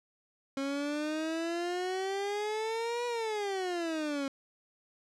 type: exponential two-way sweep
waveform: 30% pulse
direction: up then down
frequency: 270.9 to 486.7 to 270.9 Hz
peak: -29 dBFS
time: 0.57-4.28 s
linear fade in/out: 2 ms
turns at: 3.06 s
effects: low-pass 7000 Hz 12 dB/octave